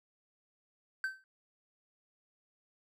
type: tone with exponential decay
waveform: triangle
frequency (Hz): 1546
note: G6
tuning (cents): -24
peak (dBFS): -27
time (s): 1.04-1.24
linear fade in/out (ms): 1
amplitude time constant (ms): 42
effects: none